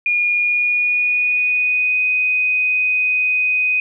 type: tone with pitch glide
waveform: sine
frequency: 2433 to 2499 Hz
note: D#7 to D#7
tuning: -39 to +7 cents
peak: -14 dBFS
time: 0.06-3.8 s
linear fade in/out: 2 ms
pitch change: +46 cents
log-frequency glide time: 0.39-2.03 s
effects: none